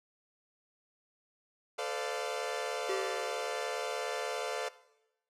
sawtooth chord, D minor seventh, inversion second, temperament equal with one note detuned, 440 / 510.4 / 587.3 / 698.5 Hz, A4 / C5 / D5 / F5, 0 / -43 / 0 / 0 cents, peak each -35 / -36 / -36 / -36 dBFS, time 1.78-4.69 s, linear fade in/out 10 ms
square tone with exponential decay, 386.4 Hz, G4, 25 cents flat, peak -32 dBFS, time 2.89-3.95 s, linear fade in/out 5 ms, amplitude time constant 230 ms
effects noise-tail reverb RT60 0.9 s tail -18 dB re dry + low-pass 9000 Hz 12 dB/octave

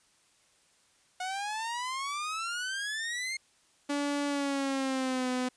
sawtooth exponential sweep, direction up, 726 to 2151 Hz, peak -29 dBFS, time 1.2-3.37 s, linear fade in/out 5 ms
sawtooth tone with pitch glide, 286.9 to 252.7 Hz, D4 to B3, -40 to +40 cents, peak -25 dBFS, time 3.89-5.49 s, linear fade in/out 10 ms, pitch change -220 cents, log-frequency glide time 4.27-5.29 s
effects white hiss -66 dBFS RMS until 5.56 s + resampled to 22050 Hz

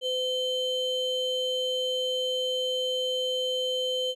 triangle ring-modulated tone, 1800 Hz, A6, 39 cents sharp, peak -21 dBFS, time 0.01-4.15 s, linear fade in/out 50 ms, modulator 1290 Hz, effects none

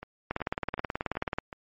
two click trains, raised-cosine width 0.5 ms, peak -24 / -14 dBFS, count 5 / 21, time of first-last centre 0.03-1.528 / 0.31-1.385 s, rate 2.67 / 18.6 Hz, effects MP3 32 kbps

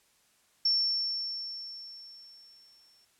sine tone with exponential decay, 5430 Hz, F8, 50 cents flat, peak -22 dBFS, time 0.65-3.05 s, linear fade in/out 5 ms, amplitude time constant 520 ms, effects white hiss -67 dBFS RMS until 3.19 s + low-pass 11000 Hz 12 dB/octave

